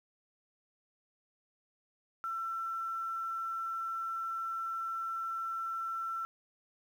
sine tone with quantisation, 1343 Hz, E6, 32 cents sharp, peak -34 dBFS, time 2.24-6.25 s, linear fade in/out 0 ms, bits 10, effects none

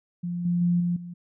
sine tone with level steps, 174.61 Hz, F3, in tune, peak -27 / -21 / -19 / -22 / -35 dBFS, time 0.23-1.14 s, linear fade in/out 10 ms, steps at 0.45 / 0.61 / 0.8 / 0.96 s, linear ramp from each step 5 ms, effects none

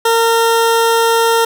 20% pulse tone, 458.6 Hz, A#4, 28 cents flat, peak -5 dBFS, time 0.05-1.45 s, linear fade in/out 5 ms, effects none

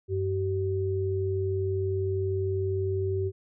sine tone pair together, 95.8 / 383.2 Hz, G2 / G4, -39 / -39 cents, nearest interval 2 octaves, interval 2400 cents, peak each -28 dBFS, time 0.08-3.32 s, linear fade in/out 50 ms, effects none

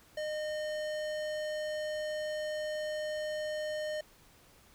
square tone with low-pass filter, 611 Hz, D#5, 32 cents flat, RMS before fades -36 dBFS, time 0.17-4.01 s, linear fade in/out 5 ms, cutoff 7200 Hz, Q 0.56, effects pink hiss -61 dBFS RMS until 4.74 s

